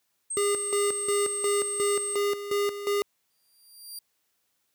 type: tone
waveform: sine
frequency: 8372 Hz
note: C9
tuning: in tune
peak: -29 dBFS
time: 0.3-2.16 s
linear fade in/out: 10 ms
type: tone with tremolo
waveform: square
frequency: 406.7 Hz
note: G#4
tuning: 36 cents flat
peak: -24 dBFS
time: 0.37-3.02 s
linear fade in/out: 0 ms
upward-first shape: square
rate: 2.8 Hz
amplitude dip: 70%
type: tone with exponential growth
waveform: 15% pulse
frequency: 4743 Hz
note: D8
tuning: 16 cents sharp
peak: -29 dBFS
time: 3.3-3.99 s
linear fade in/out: 5 ms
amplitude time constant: 150 ms
effects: white hiss -74 dBFS RMS until 4.74 s + high-pass 60 Hz 12 dB/octave